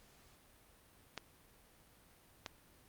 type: clicks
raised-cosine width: 0.2 ms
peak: -23 / -24 dBFS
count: 2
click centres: 1.177 / 2.462 s
effects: pink hiss -65 dBFS RMS until 2.88 s + Opus 48 kbps